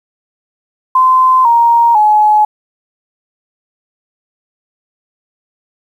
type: tone with pitch steps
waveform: sine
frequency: 1032 / 935.5 / 848 Hz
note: C6 / A#5 / G#5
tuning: -24 / +6 / +36 cents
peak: -5 dBFS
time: 0.95-2.45 s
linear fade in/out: 5 ms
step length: 500 ms
effects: 7-bit